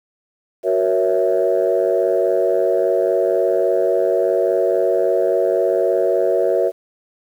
sine chord, F# dominant seventh, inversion none, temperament equal with one note detuned, 370 / 470.8 / 554.4 / 659.3 Hz, F#4 / A#4 / C#5 / E5, 0 / +17 / 0 / 0 cents, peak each -19 dBFS, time 0.63-6.72 s, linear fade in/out 50 ms, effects tanh soft clip ceiling -6 dBFS + 8-bit

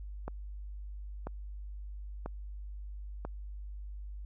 click train, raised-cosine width 1 ms, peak -24 dBFS, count 4, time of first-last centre 0.28-3.25 s, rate 1.01 Hz, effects added 50 Hz sine -40 dBFS peak until 4.25 s

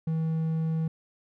triangle tone, 160.8 Hz, E3, 43 cents flat, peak -23 dBFS, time 0.07-0.88 s, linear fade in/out 5 ms, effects none

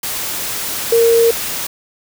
sine tone in noise, 462.1 Hz, A#4, 15 cents flat, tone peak -8 dBFS, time 0.92-1.31 s, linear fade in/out 5 ms, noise white, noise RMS -22 dBFS, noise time 0.03-1.67 s, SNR +11 dB, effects none

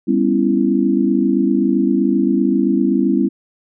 sine chord, C# half-diminished seventh, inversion second, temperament just, 199.57 / 249.5 / 277.2 / 332.6 Hz, G3 / B3 / C#4 / E4, +31 / +18 / 0 / +16 cents, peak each -18 dBFS, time 0.07-3.29 s, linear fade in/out 20 ms, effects none

